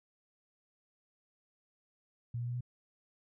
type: tone with pitch steps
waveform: sine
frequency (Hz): 118.9 / 120.28 / 121.68 / 123.09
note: A#2 / B2 / B2 / B2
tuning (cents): +35 / -45 / -25 / -5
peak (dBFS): -34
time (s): 2.34-2.608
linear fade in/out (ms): 5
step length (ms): 67
effects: none